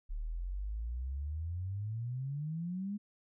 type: exponential sweep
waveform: sine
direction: up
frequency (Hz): 35.78 to 210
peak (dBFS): -35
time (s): 0.09-2.98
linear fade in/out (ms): 20
effects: none